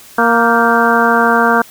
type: harmonic tone with a mistuned harmonic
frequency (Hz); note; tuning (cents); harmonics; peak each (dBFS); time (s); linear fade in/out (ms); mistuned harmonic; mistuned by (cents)
233.1; A#3; 0; 1 / 2 / 3 / 4 / 5 / 6 / 7; -16 / -16 / -16 / -16 / -16 / -16 / -16; 0.18-1.62; 5; 7; -72
effects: white hiss -39 dBFS RMS until 1.7 s